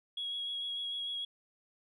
sine tone with vibrato, 3322 Hz, G#7, in tune, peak -34 dBFS, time 0.17-1.25 s, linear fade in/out 5 ms, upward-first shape triangle, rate 6.7 Hz, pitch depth 18 cents each way, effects tanh soft clip ceiling -30 dBFS

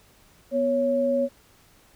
sine tone pair together, 246.6 / 554.4 Hz, B3 / C#5, -2 / 0 cents, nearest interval octave + major second, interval 1402 cents, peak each -26 / -21 dBFS, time 0.51-1.29 s, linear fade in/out 50 ms, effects pink hiss -57 dBFS RMS until 1.95 s

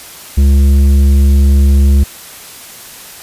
sine tone with tanh clipping, 69.3 Hz, C#2, in tune, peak -6 dBFS, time 0.37-2.04 s, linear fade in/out 10 ms, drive 9 dB, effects white hiss -32 dBFS RMS until 3.22 s + resampled to 32000 Hz

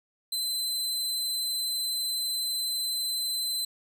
sawtooth tone, 4056 Hz, B7, 45 cents sharp, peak -25 dBFS, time 0.32-3.65 s, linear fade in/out 5 ms, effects none

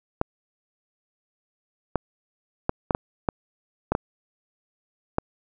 clicks, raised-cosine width 1 ms, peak -7 dBFS, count 9, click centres 0.214 / 1.957 / 2.694 / 2.908 / 2.949 / 3.288 / 3.92 / 3.951 / 5.184 s, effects none

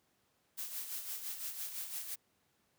blue noise with tremolo, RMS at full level -40 dBFS, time 0.57-2.16 s, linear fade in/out 20 ms, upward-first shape sine, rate 5.9 Hz, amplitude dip 55%, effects pink hiss -75 dBFS RMS until 2.78 s + high-pass 100 Hz 12 dB/octave

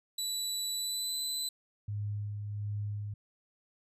25% pulse tone with pitch glide, 3951 to 4013 Hz, B7 to B7, 0 to +27 cents, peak -28 dBFS, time 0.18-1.49 s, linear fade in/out 5 ms, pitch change +27 cents, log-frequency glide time 0.73-1.15 s
sine tone with tremolo, 103.5 Hz, G#2, 5 cents flat, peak -32 dBFS, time 1.88-3.14 s, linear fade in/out 5 ms, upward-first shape sine, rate 1.4 Hz, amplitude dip 35%
effects none

